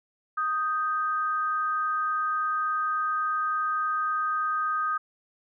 sine tone pair together, 1244.5 / 1568 Hz, D#6 / G6, 0 / 0 cents, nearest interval major third, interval 400 cents, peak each -25 / -32 dBFS, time 0.37-4.98 s, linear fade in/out 10 ms, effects none

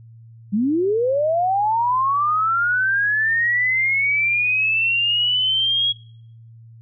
sine linear sweep, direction up, 189.2 to 3322 Hz, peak -16 dBFS, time 0.52-5.93 s, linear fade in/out 20 ms, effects noise-tail reverb RT60 0.7 s tail -26 dB re dry + added 114 Hz sine -41 dBFS peak until 6.81 s

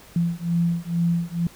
sine beating tone pair, 169.3 / 171.5 Hz, E3 / F3, +46 / -31 cents, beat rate 2.2 Hz, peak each -23 dBFS, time 0.16-1.47 s, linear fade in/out 2 ms, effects pink hiss -48 dBFS RMS until 1.55 s

